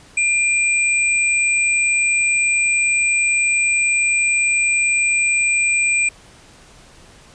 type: tone pair together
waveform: sine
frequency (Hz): 2400 / 8031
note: D7 / B8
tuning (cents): +37 / +28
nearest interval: octave + major sixth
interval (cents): 2091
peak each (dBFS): -15 / -21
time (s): 0.17-6.09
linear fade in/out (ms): 5
effects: pink hiss -46 dBFS RMS until 7.34 s + resampled to 22050 Hz